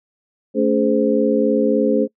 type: tone cluster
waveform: sine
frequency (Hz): 220.9 / 284.4 / 421.9 / 518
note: A3 / C#4 / G#4 / C5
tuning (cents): +7 / +45 / +27 / -17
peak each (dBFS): -19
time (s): 0.54-2.08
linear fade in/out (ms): 50
effects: noise-tail reverb RT60 0.1 s tail -24 dB re dry